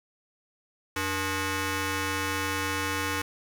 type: ring-modulated tone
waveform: 10% pulse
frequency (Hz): 385.5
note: G4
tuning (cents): -29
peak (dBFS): -16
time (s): 0.96-3.22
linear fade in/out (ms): 5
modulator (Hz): 681
effects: none